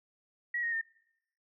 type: tone with pitch steps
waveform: sine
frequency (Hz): 1918 / 1865.6 / 1814.5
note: A#6 / A#6 / A#6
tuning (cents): +49 / +1 / -47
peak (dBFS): -30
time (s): 0.54-0.813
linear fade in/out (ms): 5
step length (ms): 91
effects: noise-tail reverb RT60 0.9 s tail -26 dB re dry